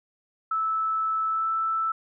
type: tone with pitch glide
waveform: sine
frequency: 1310 to 1321.4 Hz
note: E6 to E6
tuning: -11 to +4 cents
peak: -23 dBFS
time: 0.51-1.92 s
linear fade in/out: 5 ms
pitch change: +15 cents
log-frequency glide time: 1.28-1.49 s
effects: none